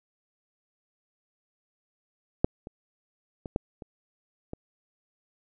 clicks, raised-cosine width 2 ms, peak -6 / -26 / -23 / -12 / -27 / -22 dBFS, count 6, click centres 2.445 / 2.671 / 3.458 / 3.561 / 3.822 / 4.534 s, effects none

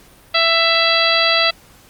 harmonic tone, 664 Hz, E5, 12 cents sharp, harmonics 1 / 2 / 3 / 4 / 5 / 6 / 7, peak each -20 / -20 / -20 / -20 / -20 / -20 / -20 dBFS, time 0.34-1.51 s, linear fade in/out 10 ms, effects pink hiss -47 dBFS RMS until 1.89 s + Opus 48 kbps

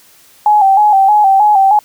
sine tone with vibrato, 808 Hz, G#5, 48 cents flat, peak -5 dBFS, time 0.46-1.79 s, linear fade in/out 2 ms, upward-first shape square, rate 3.2 Hz, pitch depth 69 cents each way, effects white hiss -45 dBFS RMS until 1.84 s

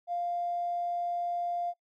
triangle tone with tanh clipping, 698.5 Hz, F5, in tune, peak -29 dBFS, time 0.07-1.74 s, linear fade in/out 50 ms, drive 2 dB, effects noise-tail reverb RT60 0.1 s tail -21 dB re dry

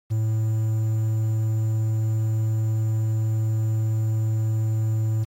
triangle tone with quantisation, 110 Hz, A2, in tune, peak -18 dBFS, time 0.1-5.25 s, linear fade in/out 20 ms, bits 8, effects AAC 48 kbps

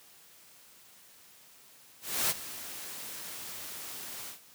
white noise with ADSR envelope, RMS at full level -27 dBFS, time 2.01-4.4 s, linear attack 290 ms, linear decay 30 ms, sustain -15 dB, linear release 120 ms, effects white hiss -57 dBFS RMS until 4.54 s + high-pass 80 Hz 12 dB/octave

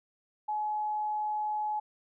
sine tone, 848 Hz, G#5, 36 cents sharp, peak -29 dBFS, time 0.48-1.8 s, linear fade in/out 10 ms, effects none

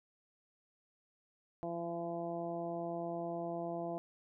harmonic tone with a mistuned harmonic, 169.8 Hz, F3, 48 cents flat, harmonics 1 / 2 / 3 / 4 / 5 / 6, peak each -45 / -42 / -46 / -40 / -50 / -54 dBFS, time 1.63-3.98 s, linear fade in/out 0 ms, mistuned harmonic 1, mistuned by +15 cents, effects none

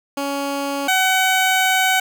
15% pulse tone pair in turn, 280 / 753.6 Hz, C#4 / F#5, +18 / +32 cents, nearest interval octave + perfect fourth, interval 1714 cents, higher second, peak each -15 / -8 dBFS, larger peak second, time 0.17-0.88 / 0.88-2 s, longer second, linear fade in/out 5 ms, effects none

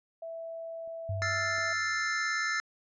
sine tone, 659.3 Hz, E5, in tune, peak -37 dBFS, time 0.22-1.73 s, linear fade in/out 5 ms
clicks, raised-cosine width 2 ms, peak -49 / -39 dBFS, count 2, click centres 0.876 / 1.583 s
sine tone with exponential decay, 98 Hz, G2, in tune, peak -29 dBFS, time 1.09-2.2 s, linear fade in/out 5 ms, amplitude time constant 240 ms
square chord, F major seventh, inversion third, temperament equal, 1318.5 / 1396.9 / 1760 / 2093 Hz, E6 / F6 / A6 / C7, 0 / 0 / 0 / 0 cents, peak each -37 / -38 / -32 / -36 dBFS, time 1.22-2.6 s, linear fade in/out 0 ms
effects resampled to 16000 Hz

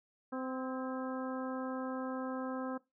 harmonic tone with a mistuned harmonic, 259.3 Hz, C4, 15 cents flat, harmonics 1 / 2 / 3 / 4 / 5 / 6, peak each -38 / -42 / -47 / -47 / -47 / -52 dBFS, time 0.32-2.78 s, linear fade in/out 10 ms, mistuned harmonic 6, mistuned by +49 cents, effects noise-tail reverb RT60 0.2 s tail -18 dB re dry

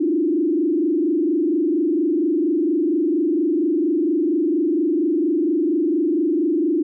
sine tone with frequency modulation, 321.9 Hz, E4, 41 cents flat, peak -16 dBFS, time 0-6.83 s, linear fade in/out 10 ms, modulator 24.3 Hz, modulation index 1.5, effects none

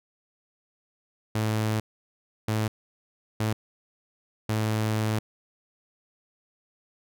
sawtooth tone bursts at uneven times, 108.8 Hz, A2, 19 cents flat, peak -20 dBFS, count 4, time 1.35-1.8 / 2.48-2.68 / 3.4-3.53 / 4.49-5.19 s, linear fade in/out 5 ms, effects none

